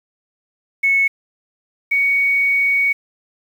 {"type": "tone pair in turn", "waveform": "sine", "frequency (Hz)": [2203, 2236], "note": ["C#7", "C#7"], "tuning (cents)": [-11, 14], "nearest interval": "unison", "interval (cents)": 25, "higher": "second", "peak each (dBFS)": [-12, -13], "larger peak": "first", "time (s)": [[0.83, 1.08], [1.91, 2.93]], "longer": "second", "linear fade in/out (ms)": 10, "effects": ["7-bit"]}